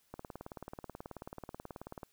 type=click train; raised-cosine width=1 ms; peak=-29 dBFS; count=36; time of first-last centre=0.14-2.032 s; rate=18.5 Hz; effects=white hiss -72 dBFS RMS until 2.12 s